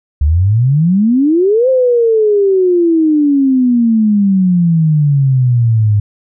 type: exponential two-way sweep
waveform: sine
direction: up then down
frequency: 69.3 to 528 to 102 Hz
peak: -7 dBFS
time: 0.21-6 s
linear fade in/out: 5 ms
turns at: 1.69 s
effects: none